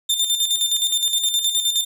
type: tone with tremolo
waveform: sawtooth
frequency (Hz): 3597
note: A7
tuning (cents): +37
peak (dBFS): -13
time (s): 0.09-1.85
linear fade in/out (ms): 10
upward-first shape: square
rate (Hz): 9.6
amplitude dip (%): 55
effects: none